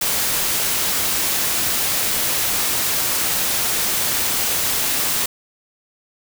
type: noise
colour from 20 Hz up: white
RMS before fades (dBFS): -20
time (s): 0.01-5.26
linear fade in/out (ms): 5
effects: none